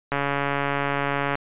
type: click train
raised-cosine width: 0.5 ms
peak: -9 dBFS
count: 175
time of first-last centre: 0.12-1.354 s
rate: 141 Hz
effects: resampled to 8000 Hz